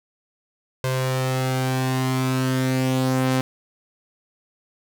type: tone pair together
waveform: sawtooth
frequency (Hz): 130 / 259.8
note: C3 / C4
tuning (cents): -11 / -12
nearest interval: octave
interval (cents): 1199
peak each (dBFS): -17 / -22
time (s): 0.84-3.41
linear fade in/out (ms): 0
effects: none